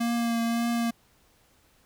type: tone with vibrato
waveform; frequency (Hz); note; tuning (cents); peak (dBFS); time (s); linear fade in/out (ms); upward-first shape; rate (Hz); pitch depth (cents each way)
square; 233.1; A#3; 0; -25; 0-0.91; 10; triangle; 1.8; 20
effects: pink hiss -63 dBFS RMS until 1.85 s